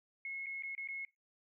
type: tone with dropouts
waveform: sine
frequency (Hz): 2175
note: C#7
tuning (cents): -33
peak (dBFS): -39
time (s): 0.25-1.05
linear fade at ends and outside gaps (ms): 2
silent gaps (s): 0.461-0.466 / 0.624-0.634 / 0.751-0.778 / 0.875-0.886
effects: noise-tail reverb RT60 0.2 s tail -19 dB re dry